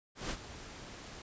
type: noise with ADSR envelope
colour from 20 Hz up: pink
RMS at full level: -36 dBFS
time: 0.15-1.22 s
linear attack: 160 ms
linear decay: 51 ms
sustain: -12 dB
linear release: 4 ms
effects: resampled to 16000 Hz